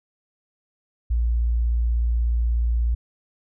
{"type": "tone", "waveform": "sine", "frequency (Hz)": 58.27, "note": "A#1", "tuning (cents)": 0, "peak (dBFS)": -18, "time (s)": [1.1, 2.95], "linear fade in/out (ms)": 10, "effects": []}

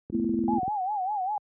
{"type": "click train", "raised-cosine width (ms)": 3, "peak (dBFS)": -23, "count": 13, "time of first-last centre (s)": [0.1, 0.68], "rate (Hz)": 20.7}
{"type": "chord", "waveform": "sine", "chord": "A suspended second", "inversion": "none", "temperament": "equal with one note detuned", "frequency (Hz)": [220, 246.9, 334.8], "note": ["A3", "B3", "E4"], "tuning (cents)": [0, 0, 27], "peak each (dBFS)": -28, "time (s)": [0.12, 0.6], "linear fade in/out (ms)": 20}
{"type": "tone with vibrato", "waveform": "sine", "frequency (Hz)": 790, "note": "G5", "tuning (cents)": 13, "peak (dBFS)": -26, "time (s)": [0.48, 1.38], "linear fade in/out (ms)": 2, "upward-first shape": "sine", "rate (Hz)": 5, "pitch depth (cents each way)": 140}
{"effects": ["high-pass 80 Hz 12 dB/octave"]}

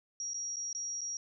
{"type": "tone with dropouts", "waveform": "sine", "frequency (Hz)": 5680, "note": "F8", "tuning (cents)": 28, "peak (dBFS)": -35, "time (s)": [0.2, 1.17], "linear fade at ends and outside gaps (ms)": 1, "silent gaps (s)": [[0.335, 0.343], [0.56, 0.567], [0.729, 0.749], [1.009, 1.015]], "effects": []}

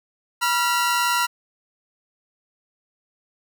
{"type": "tone pair together", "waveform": "sawtooth", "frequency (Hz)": [970, 1378.1], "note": ["B5", "F6"], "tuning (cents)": [-31, -23], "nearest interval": "tritone", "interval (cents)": 608, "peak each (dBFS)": -18, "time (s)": [0.41, 1.27], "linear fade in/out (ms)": 20, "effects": []}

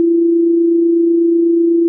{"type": "tone with amplitude modulation", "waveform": "sine", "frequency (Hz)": 337.1, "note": "E4", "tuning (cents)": 39, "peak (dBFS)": -7, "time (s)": [0, 1.88], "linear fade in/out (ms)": 0, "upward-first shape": "sine", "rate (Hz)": 28.1, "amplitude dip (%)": 35, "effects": []}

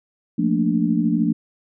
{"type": "chord", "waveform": "sine", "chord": "Bb major seventh", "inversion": "second", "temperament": "equal", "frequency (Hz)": [174.61, 220, 233.1, 293.7], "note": ["F3", "A3", "Bb3", "D4"], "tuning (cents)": [0, 0, 0, 0], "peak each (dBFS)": -22, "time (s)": [0.38, 1.33], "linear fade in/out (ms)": 10, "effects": []}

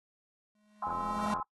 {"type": "tone with exponential growth", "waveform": "square", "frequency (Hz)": 210.4, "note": "G#3", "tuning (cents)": 23, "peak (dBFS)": -31, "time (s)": [0.55, 1.34], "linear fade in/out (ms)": 2, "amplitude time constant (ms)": 170}
{"type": "chord", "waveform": "sine", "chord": "Ab augmented", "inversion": "none", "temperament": "just", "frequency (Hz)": [830.6, 1038.3, 1297.8], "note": ["Ab5", "C6", "E6"], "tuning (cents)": [0, -14, -27], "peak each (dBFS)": [-39, -36, -40], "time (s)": [0.82, 1.43], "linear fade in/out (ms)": 5}
{"type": "click train", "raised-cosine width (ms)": 1, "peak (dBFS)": -30, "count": 47, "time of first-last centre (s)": [0.87, 1.399], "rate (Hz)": 87}
{"effects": ["noise-tail reverb RT60 0.1 s tail -21 dB re dry", "AAC 32 kbps"]}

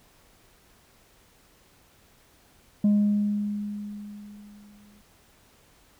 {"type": "tone with exponential decay", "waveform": "sine", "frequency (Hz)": 206.6, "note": "G#3", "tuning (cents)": -9, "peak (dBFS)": -14, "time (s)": [2.84, 5.01], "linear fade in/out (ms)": 5, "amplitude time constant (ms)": 470, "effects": ["tanh soft clip ceiling -16 dBFS", "pink hiss -59 dBFS RMS until 5.99 s"]}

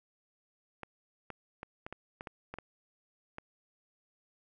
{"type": "clicks", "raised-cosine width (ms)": 0.5, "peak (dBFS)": -26, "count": 10, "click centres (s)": [0.833, 1.303, 1.631, 1.865, 1.926, 2.209, 2.272, 2.54, 2.586, 3.384], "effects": []}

